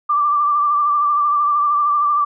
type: tone with vibrato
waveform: sine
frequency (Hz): 1174.7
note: D6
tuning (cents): 0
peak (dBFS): -13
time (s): 0.09-2.25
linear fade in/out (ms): 10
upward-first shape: sine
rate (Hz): 13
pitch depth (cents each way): 35
effects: none